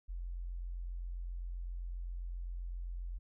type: tone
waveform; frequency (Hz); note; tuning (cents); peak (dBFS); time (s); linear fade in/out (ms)
sine; 43.8; F1; +6; -38; 0.08-3.19; 20
effects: none